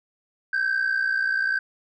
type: tone pair together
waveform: sine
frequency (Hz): 1546 / 1606.3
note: G6 / G6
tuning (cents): -24 / +42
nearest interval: minor second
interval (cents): 66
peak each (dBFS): -21 / -23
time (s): 0.53-1.59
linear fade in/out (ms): 5
effects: tanh soft clip ceiling -18 dBFS